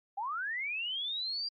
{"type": "linear sweep", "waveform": "sine", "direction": "up", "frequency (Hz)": [755, 4817], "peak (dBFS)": -33, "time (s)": [0.17, 1.49], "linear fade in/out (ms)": 10, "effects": ["Opus 48 kbps"]}